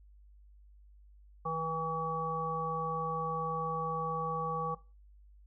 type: harmonic tone with a mistuned harmonic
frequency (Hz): 162.2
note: E3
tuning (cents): -28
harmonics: 1 / 3 / 5 / 7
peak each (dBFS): -40 / -39 / -39 / -34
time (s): 1.45-4.75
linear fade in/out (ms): 10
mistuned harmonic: 1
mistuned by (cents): -19
effects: noise-tail reverb RT60 0.3 s tail -18 dB re dry + added 50 Hz sine -55 dBFS peak until 5.46 s